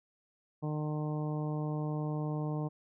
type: harmonic tone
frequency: 151.6 Hz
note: D#3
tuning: 45 cents flat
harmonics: 1 / 2 / 3 / 4 / 5 / 6 / 7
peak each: -33 / -39 / -43 / -45 / -47 / -49 / -50 dBFS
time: 0.62-2.69 s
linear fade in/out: 20 ms
effects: none